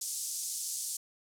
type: band-pass noise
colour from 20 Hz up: pink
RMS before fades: -37 dBFS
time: 0.01-0.97 s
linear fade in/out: 5 ms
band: 5800 to 11000 Hz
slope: 24 dB/octave
effects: none